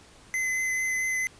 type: tone with vibrato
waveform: square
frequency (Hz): 2041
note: C7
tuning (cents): -44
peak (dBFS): -26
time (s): 0.34-1.27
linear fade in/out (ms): 0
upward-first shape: triangle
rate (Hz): 4.5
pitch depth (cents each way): 12
effects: pink hiss -53 dBFS RMS until 1.39 s + resampled to 22050 Hz